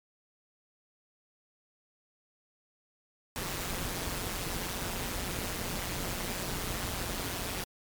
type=noise with amplitude modulation; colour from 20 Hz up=pink; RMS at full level=-32 dBFS; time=3.36-7.64 s; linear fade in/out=0 ms; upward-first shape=sine; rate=182 Hz; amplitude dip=70%; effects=MP3 96 kbps